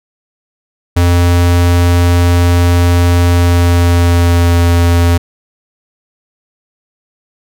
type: tone with pitch glide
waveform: square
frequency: 87.31 to 86.01 Hz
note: F2 to F2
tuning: 0 to -26 cents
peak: -7 dBFS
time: 0.96-5.18 s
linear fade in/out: 10 ms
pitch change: -26 cents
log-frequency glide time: 3.27-4.61 s
effects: none